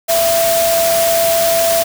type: tone in noise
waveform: sine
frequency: 669 Hz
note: E5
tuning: 25 cents sharp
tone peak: -12 dBFS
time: 0.08-1.84 s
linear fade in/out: 20 ms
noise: white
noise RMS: -18 dBFS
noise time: 0.08-1.84 s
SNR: +3 dB
effects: none